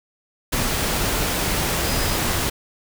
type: tone in noise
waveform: sine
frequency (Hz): 4978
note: D#8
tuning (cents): 0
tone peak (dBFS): -33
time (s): 1.84-2.17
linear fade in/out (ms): 10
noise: pink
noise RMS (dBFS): -22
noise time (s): 0.52-2.5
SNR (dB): -14
effects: none